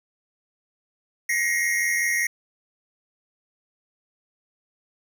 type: tone cluster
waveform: square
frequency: 1894 / 2102 / 2187 Hz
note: A#6 / C7 / C#7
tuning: +27 / +7 / -24 cents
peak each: -24 / -27 / -30 dBFS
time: 1.29-2.27 s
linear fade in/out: 5 ms
effects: none